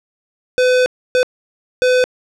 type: tone bursts at uneven times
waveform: square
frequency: 504 Hz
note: B4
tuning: 35 cents sharp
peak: -11 dBFS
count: 3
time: 0.58-0.86 / 1.15-1.23 / 1.82-2.04 s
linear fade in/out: 0 ms
effects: low-pass 6000 Hz 12 dB/octave